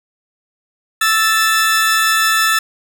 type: tone pair together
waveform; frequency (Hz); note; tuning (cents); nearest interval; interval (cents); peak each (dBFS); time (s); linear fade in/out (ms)
sawtooth; 1318.5 / 1760; E6 / A6; 0 / 0; perfect fourth; 500; -11; 1.01-2.59; 5
effects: none